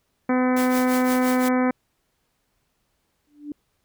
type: harmonic tone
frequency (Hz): 253.3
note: B3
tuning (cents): +44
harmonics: 1 / 2 / 3 / 4 / 5 / 6 / 7 / 8 / 9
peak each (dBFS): -19 / -25 / -29 / -31 / -33 / -35 / -36 / -37 / -38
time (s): 0.29-1.71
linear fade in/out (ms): 5
type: noise with tremolo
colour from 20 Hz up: white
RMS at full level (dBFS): -31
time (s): 0.56-1.49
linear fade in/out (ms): 10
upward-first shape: triangle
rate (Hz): 5.8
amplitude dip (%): 85
type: tone with exponential growth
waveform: sine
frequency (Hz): 293.7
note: D4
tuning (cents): 0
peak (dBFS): -26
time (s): 3.27-3.52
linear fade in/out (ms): 2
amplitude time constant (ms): 54
effects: pink hiss -71 dBFS RMS until 3.84 s